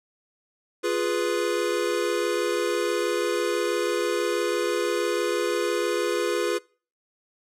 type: chord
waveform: square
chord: F diminished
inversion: none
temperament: equal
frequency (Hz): 349.2 / 415.3 / 493.9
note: F4 / Ab4 / Cb5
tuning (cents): 0 / 0 / 0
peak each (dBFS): -28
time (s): 0.83-6.59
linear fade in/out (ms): 20
effects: noise-tail reverb RT60 0.4 s tail -24 dB re dry + low-pass 11000 Hz 12 dB/octave